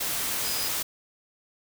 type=tone in noise; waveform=sine; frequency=4973 Hz; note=D#8; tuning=2 cents flat; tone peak=-33 dBFS; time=0.44-0.69 s; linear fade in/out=10 ms; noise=white; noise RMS=-29 dBFS; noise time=0-0.83 s; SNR=-7 dB; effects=none